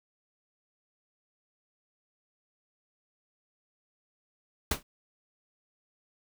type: noise with exponential decay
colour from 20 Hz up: pink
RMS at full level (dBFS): -23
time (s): 4.71-4.83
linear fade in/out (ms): 5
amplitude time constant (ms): 24
effects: none